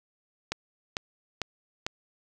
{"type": "click train", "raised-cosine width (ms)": 0.2, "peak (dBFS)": -12, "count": 4, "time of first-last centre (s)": [0.52, 1.865], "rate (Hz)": 2.23, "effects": []}